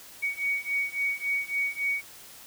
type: beating tone pair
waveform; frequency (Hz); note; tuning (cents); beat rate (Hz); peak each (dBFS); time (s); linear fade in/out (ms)
sine; 2242 / 2245.6; C#7 / C#7; +19 / +22; 3.6; -30 / -29; 0.22-2.02; 20
effects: white hiss -48 dBFS RMS until 2.46 s